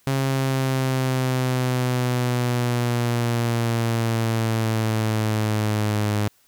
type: exponential sweep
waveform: sawtooth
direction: down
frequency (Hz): 135.7 to 104.1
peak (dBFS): -16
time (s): 0.07-6.28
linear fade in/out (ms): 0
effects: white hiss -60 dBFS RMS until 6.47 s